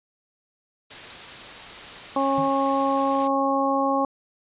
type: noise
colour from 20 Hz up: white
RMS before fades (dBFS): -38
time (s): 0.9-3.28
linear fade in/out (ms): 10
type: harmonic tone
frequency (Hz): 273.4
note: C#4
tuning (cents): -24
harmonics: 1 / 2 / 3 / 4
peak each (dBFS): -25 / -25 / -25 / -25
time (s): 2.16-4.05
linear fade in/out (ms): 2
type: tone with exponential decay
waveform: sine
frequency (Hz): 155.56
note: D#3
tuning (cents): 0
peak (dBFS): -26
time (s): 2.38-2.56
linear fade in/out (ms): 2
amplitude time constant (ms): 39
effects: resampled to 8000 Hz

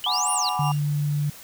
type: exponential two-way sweep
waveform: sine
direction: up then down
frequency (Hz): 2893 to 10100 to 3798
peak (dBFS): -23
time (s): 0.04-0.49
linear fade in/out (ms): 0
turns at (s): 0.32
type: chord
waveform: sine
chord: G# half-diminished seventh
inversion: third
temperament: equal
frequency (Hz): 740 / 830.6 / 987.8 / 1174.7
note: F#5 / G#5 / B5 / D6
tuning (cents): 0 / 0 / 0 / 0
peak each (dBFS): -29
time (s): 0.06-0.72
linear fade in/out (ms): 5
type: tone with tremolo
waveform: sawtooth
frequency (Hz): 2794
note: F7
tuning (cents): 0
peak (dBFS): -28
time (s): 0.1-0.8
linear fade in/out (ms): 50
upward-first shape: triangle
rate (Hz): 5.7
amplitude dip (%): 85
type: tone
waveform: sine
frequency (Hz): 146.83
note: D3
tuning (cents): 0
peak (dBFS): -21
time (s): 0.59-1.3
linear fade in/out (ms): 5
effects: white hiss -44 dBFS RMS until 1.43 s

